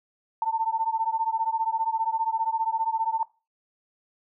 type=beating tone pair; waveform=sine; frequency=891 / 906 Hz; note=A5 / A#5; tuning=+22 / -50 cents; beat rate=15 Hz; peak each=-26 dBFS; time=0.42-3.23 s; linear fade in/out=2 ms; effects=noise-tail reverb RT60 0.3 s tail -21 dB re dry